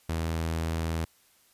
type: tone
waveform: sawtooth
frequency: 81.6 Hz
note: E2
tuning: 17 cents flat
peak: -24 dBFS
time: 0.09-1.05 s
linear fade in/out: 5 ms
effects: white hiss -63 dBFS RMS until 1.53 s + resampled to 32000 Hz